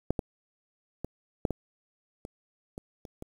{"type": "clicks", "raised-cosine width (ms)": 2, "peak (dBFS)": [-12, -15, -20, -11, -17, -26, -25, -30, -26], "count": 9, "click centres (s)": [0.106, 0.192, 1.046, 1.452, 1.507, 2.251, 2.779, 3.052, 3.224], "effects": ["8-bit"]}